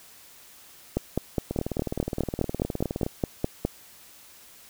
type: two click trains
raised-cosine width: 2 ms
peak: -10 / -15 dBFS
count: 14 / 31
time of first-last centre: 0.97-3.65 / 1.51-3.064 s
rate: 4.85 / 19.3 Hz
effects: white hiss -51 dBFS RMS until 4.69 s